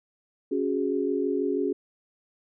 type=chord; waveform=sine; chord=C# suspended fourth; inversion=none; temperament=just; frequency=277.2 / 369.6 / 415.8 Hz; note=C#4 / F#4 / G#4; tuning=0 / -2 / +2 cents; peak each=-28 dBFS; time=0.51-1.73 s; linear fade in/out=10 ms; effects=none